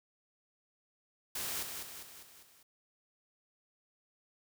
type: noise with echo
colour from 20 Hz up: white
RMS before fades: -38 dBFS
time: 1.35-1.63 s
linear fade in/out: 5 ms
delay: 200 ms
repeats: 5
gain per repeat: -5 dB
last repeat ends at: 2.63 s
effects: none